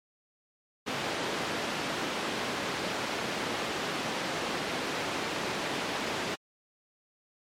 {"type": "band-pass noise", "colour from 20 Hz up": "pink", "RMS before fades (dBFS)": -33, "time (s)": [0.86, 6.36], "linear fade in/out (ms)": 20, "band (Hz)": [230, 4200], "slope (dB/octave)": 12, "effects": ["MP3 64 kbps"]}